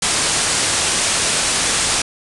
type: low-pass noise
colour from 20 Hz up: white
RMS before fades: -18 dBFS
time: 0.02-2.02 s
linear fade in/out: 5 ms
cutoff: 9900 Hz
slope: 96 dB/octave
effects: none